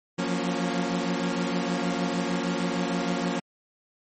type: chord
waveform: sawtooth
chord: Gb major seventh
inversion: third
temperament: equal with one note detuned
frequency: 174.61 / 181.09 / 233.1 / 277.2 Hz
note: F3 / Gb3 / Bb3 / Db4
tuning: 0 / -37 / 0 / 0 cents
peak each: -27 dBFS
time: 0.18-3.4 s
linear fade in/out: 10 ms
effects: MP3 32 kbps